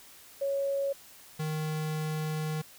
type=tone pair in turn; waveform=sine / square; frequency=554.4 / 155.19 Hz; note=C#5 / D#3; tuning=0 / -4 cents; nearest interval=octave + minor seventh; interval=2204 cents; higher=first; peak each=-27 / -31 dBFS; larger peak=first; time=0.41-0.93 / 1.39-2.62 s; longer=second; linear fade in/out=10 ms; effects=white hiss -53 dBFS RMS until 2.78 s